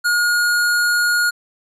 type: tone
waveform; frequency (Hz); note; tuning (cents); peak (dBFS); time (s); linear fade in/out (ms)
square; 1434; F6; +45; -15; 0.04-1.31; 20
effects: resampled to 32000 Hz